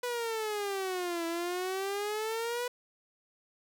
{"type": "exponential two-way sweep", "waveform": "sawtooth", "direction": "down then up", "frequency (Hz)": [494.9, 331.4, 494.9], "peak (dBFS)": -28, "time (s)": [0.03, 2.68], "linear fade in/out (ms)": 5, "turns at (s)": 1.26, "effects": []}